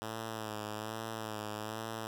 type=tone with vibrato; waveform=5% pulse; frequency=108.9 Hz; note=A2; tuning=17 cents flat; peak=-27 dBFS; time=0.02-2.07 s; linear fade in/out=0 ms; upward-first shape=sine; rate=1.2 Hz; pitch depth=49 cents each way; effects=none